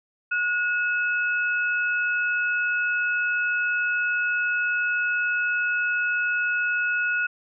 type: tone pair together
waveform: sine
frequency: 1451.7 / 2589 Hz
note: F#6 / E7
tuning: -33 / -32 cents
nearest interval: minor seventh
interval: 1001 cents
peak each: -22 / -29 dBFS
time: 0.31-7.27 s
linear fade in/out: 10 ms
effects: none